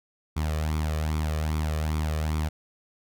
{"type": "tone with flanger", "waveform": "sawtooth", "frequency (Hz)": 77.4, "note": "D#2", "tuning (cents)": -9, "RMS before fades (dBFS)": -27, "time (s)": [0.36, 2.49], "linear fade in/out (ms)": 10, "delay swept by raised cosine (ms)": [0.86, 1.7], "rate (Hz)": 2.5, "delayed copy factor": 0.65, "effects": []}